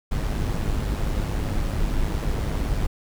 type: noise with amplitude modulation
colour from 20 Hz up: brown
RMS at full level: -22 dBFS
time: 0.11-2.87 s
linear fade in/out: 10 ms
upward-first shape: sine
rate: 104 Hz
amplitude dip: 45%
effects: none